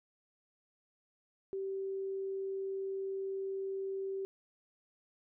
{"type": "tone", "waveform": "sine", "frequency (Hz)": 387.4, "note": "G4", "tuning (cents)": -20, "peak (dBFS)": -35, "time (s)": [1.53, 4.25], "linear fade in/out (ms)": 0, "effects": []}